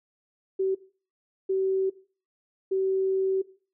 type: tone bursts at uneven times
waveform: sine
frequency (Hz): 382.4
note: G4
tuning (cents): -43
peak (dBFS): -22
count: 3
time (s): 0.59-0.75 / 1.49-1.9 / 2.71-3.42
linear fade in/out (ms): 10
effects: noise-tail reverb RT60 0.4 s tail -18 dB re dry